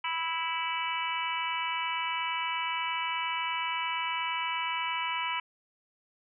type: harmonic tone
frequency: 328.5 Hz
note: E4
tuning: 6 cents flat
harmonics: 3 / 4 / 5 / 6 / 7 / 8 / 9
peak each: -33 / -39 / -44 / -42 / -35 / -41 / -37 dBFS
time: 0.04-5.4 s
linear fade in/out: 5 ms
effects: none